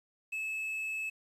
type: tone with quantisation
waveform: triangle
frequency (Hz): 2600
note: E7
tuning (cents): -24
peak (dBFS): -32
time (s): 0.32-1.1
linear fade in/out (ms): 10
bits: 10
effects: resampled to 32000 Hz